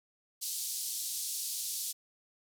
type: band-pass noise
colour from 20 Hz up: white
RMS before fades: -37 dBFS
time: 0.41-1.93 s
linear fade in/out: 20 ms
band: 4000 to 13000 Hz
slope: 24 dB/octave
effects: none